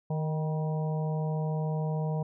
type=harmonic tone with a mistuned harmonic; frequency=155.56 Hz; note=D#3; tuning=in tune; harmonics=1 / 3 / 4 / 5 / 6; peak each=-28 / -38 / -40 / -42 / -44 dBFS; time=0.1-2.23 s; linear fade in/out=5 ms; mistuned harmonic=6; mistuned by=+50 cents; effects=none